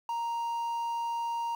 triangle tone with quantisation, 933 Hz, A#5, 1 cent sharp, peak -28 dBFS, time 0.09-1.55 s, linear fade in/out 2 ms, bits 9, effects none

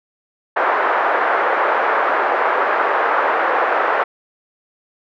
white band-pass noise, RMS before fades -17 dBFS, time 0.56-4.04 s, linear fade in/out 10 ms, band 440 to 1500 Hz, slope 24 dB/octave, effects none

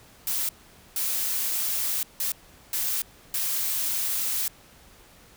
blue noise bursts at uneven times, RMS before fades -27 dBFS, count 5, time 0.27-0.49 / 0.96-2.03 / 2.2-2.32 / 2.73-3.02 / 3.34-4.48 s, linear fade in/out 2 ms, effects pink hiss -53 dBFS RMS until 5.36 s

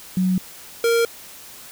sine / square tone pair in turn, 185 / 464.4 Hz, F#3 / A#4, 0 / -7 cents, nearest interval octave + major third, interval 1593 cents, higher second, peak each -16 dBFS, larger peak neither, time 0.17-0.38 / 0.84-1.05 s, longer neither, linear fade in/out 2 ms, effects white hiss -41 dBFS RMS until 1.71 s

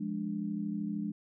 sine chord, D diminished, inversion first, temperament equal, 174.61 / 207.7 / 293.7 Hz, F3 / Ab3 / D4, 0 / 0 / 0 cents, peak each -39 / -34 / -39 dBFS, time 0-1.12 s, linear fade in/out 10 ms, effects none

